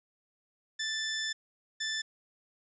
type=tone bursts at uneven times; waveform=15% pulse; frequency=1760 Hz; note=A6; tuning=in tune; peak=-25 dBFS; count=2; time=0.79-1.33 / 1.8-2.02 s; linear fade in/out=10 ms; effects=resampled to 16000 Hz